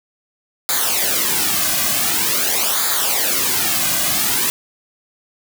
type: noise with flanger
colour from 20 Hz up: white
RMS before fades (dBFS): -18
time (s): 0.69-4.5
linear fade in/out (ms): 0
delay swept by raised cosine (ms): 0.35 to 2.25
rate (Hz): 0.46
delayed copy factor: -0.75
effects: none